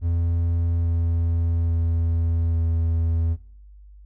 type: tone with pitch steps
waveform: triangle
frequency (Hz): 84.7 / 84.02 / 83.34 / 82.67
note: E2 / E2 / E2 / E2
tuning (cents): +48 / +34 / +19 / +6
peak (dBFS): -17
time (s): 0.01-3.37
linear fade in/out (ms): 50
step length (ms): 840
effects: noise-tail reverb RT60 0.7 s tail -24 dB re dry + added 50 Hz sine -43 dBFS peak until 4.05 s